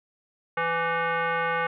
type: tone with frequency modulation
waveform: sine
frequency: 165.9 Hz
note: E3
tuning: 11 cents sharp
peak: -23 dBFS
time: 0.57-1.67 s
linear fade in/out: 5 ms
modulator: 667 Hz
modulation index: 2.7
effects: none